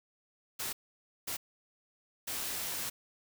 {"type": "noise bursts at uneven times", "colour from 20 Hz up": "white", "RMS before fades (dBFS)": -37, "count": 3, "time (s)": [[0.59, 0.73], [1.27, 1.37], [2.27, 2.9]], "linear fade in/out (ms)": 10, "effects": []}